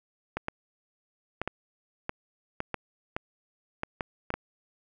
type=clicks; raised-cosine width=0.5 ms; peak=-15 dBFS; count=12; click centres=0.37 / 0.484 / 1.416 / 1.476 / 2.094 / 2.604 / 2.743 / 3.165 / 3.834 / 4.008 / 4.304 / 4.34 s; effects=none